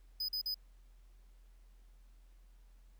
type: tone bursts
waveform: square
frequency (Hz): 5000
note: D#8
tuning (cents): +8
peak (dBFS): -35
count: 3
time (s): 0.2-0.544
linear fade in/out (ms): 5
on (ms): 86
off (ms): 43
effects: added 42 Hz sine -57 dBFS peak until 2.99 s + pink hiss -75 dBFS RMS until 2.99 s